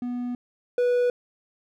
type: tone pair in turn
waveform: triangle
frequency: 245 / 490 Hz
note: B3 / B4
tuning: -14 / -14 cents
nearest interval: octave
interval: 1200 cents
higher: second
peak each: -25 / -17 dBFS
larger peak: second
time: 0.02-0.35 / 0.78-1.1 s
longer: first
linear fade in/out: 2 ms
effects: none